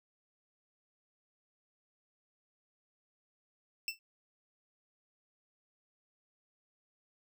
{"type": "tone with exponential decay", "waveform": "25% pulse", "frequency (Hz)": 2671, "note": "E7", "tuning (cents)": 22, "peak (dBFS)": -26, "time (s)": [3.88, 3.99], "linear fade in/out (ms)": 1, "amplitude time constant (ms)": 22, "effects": []}